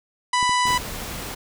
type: harmonic tone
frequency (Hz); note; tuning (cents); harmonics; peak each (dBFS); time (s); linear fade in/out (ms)
991; B5; +6; 1 / 2 / 3 / 4 / 5 / 6 / 7 / 8 / 9 / 10; -19 / -25 / -29 / -31 / -33 / -35 / -36 / -37 / -38 / -39; 0.33-0.78; 5
type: clicks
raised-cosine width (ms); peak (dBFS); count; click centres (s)
3; -22; 5; 0.428 / 0.494 / 0.655 / 0.706 / 0.747
type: noise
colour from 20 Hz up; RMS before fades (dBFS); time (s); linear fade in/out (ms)
pink; -32; 0.66-1.35; 10
effects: none